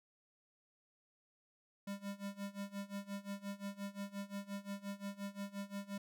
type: tone with tremolo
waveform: square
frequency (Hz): 199.8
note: G3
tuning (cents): +33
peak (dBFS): -40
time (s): 1.87-5.98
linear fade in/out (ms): 5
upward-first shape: sine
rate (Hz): 5.7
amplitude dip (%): 90
effects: none